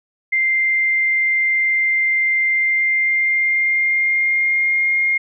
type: tone with pitch glide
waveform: sine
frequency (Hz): 2093 to 2130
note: C7 to C7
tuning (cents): 0 to +30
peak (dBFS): -14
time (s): 0.32-5.18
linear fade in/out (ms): 10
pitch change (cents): +30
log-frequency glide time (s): 2.49-4.96
effects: none